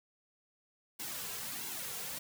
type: noise with flanger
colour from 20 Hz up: white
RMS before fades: -41 dBFS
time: 0.99-2.19 s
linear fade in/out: 10 ms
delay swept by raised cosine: 1.6 to 3.4 ms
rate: 1.5 Hz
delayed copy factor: -0.8
effects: none